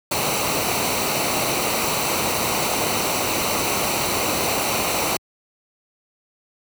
pink noise with comb filter, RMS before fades -22 dBFS, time 0.11-5.17 s, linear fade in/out 5 ms, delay 0.59 ms, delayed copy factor -0.6, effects high-pass 80 Hz 12 dB/octave

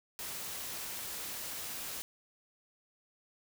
white noise, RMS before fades -41 dBFS, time 0.19-2.02 s, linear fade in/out 0 ms, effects none

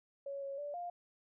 sine tone with pitch steps, 557 / 552 / 581 / 702 Hz, C#5 / C#5 / D5 / F5, +8 / -7 / -19 / +9 cents, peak -39 dBFS, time 0.26-0.9 s, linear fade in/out 5 ms, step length 160 ms, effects none

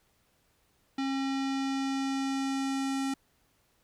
square tone with low-pass filter sweep, 270 Hz, C#4, 45 cents flat, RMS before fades -31 dBFS, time 0.98-3.14 s, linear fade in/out 5 ms, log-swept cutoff 4400 to 8900 Hz, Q 1.2, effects pink hiss -70 dBFS RMS until 3.83 s

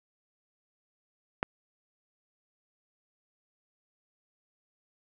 click, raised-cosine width 0.5 ms, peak -12 dBFS, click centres 1.429 s, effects none

